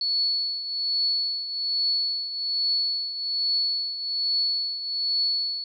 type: tone with tremolo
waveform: sine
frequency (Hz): 4413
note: C#8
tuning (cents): -9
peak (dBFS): -20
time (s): 0.01-5.64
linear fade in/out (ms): 2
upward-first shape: triangle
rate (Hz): 1.2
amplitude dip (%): 70
effects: none